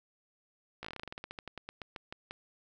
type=slowing click train; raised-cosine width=0.3 ms; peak=-25 dBFS; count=22; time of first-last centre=0.83-2.31 s; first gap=16 ms; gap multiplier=1.13; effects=none